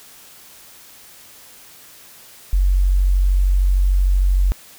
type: tone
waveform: sine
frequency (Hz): 46.56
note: F#1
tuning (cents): +12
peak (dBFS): -12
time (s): 2.53-4.52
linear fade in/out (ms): 0
effects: white hiss -44 dBFS RMS until 4.78 s